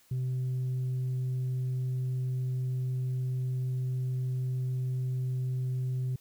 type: tone with tanh clipping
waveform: sine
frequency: 128.1 Hz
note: C3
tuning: 36 cents flat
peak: -29 dBFS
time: 0.11-6.16 s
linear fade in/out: 5 ms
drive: 1 dB
effects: white hiss -63 dBFS RMS until 6.2 s